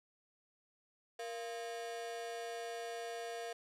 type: ring-modulated tone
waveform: 45% pulse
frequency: 579 Hz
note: D5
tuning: 25 cents flat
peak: -38 dBFS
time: 1.19-3.53 s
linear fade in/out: 5 ms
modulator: 111 Hz
effects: low-pass 10000 Hz 12 dB/octave + 13-bit